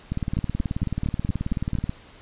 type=two click trains; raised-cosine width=5 ms; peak=-12 / -13 dBFS; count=7 / 34; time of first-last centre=0.37-1.752 / 0.12-1.894 s; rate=4.34 / 18.6 Hz; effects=pink hiss -49 dBFS RMS until 2.21 s + resampled to 8000 Hz